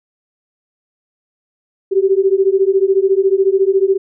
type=beating tone pair; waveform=sine; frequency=380 / 394 Hz; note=F#4 / G4; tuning=+46 / +9 cents; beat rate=14 Hz; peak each=-13 dBFS; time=1.91-3.98 s; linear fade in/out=20 ms; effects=none